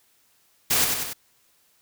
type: noise with echo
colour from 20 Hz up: white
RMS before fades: -21 dBFS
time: 0.7-0.85 s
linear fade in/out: 10 ms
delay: 95 ms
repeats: 3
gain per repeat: -4 dB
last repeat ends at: 1.135 s
effects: white hiss -63 dBFS RMS until 1.81 s